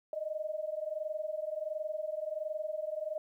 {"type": "tone pair together", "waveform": "sine", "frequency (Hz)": [607.6, 629], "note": ["D#5", "D#5"], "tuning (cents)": [-41, 19], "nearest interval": "minor second", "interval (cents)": 60, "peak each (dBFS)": [-37, -37], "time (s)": [0.13, 3.18], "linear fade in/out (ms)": 2, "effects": ["12-bit"]}